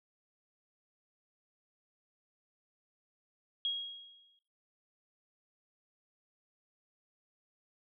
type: tone with exponential decay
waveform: sine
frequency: 3287 Hz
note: G#7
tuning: 19 cents flat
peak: -29 dBFS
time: 3.65-4.39 s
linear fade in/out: 1 ms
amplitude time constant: 160 ms
effects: noise-tail reverb RT60 0.5 s tail -18 dB re dry